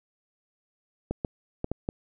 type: clicks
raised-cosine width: 2 ms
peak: -15 dBFS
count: 5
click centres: 1.11 / 1.248 / 1.644 / 1.716 / 1.889 s
effects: none